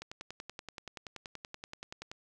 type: click train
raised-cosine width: 0.2 ms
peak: -25 dBFS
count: 23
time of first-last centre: 0.02-2.115 s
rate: 10.5 Hz
effects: none